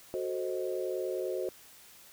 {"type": "chord", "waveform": "sine", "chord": "F# diminished seventh", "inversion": "none", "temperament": "equal", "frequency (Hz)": [370, 440, 523.3, 622.3], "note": ["F#4", "A4", "C5", "Eb5"], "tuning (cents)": [0, 0, 0, 0], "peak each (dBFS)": [-34, -40, -36, -40], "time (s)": [0.14, 1.49], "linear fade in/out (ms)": 0, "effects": ["white hiss -55 dBFS RMS until 2.12 s"]}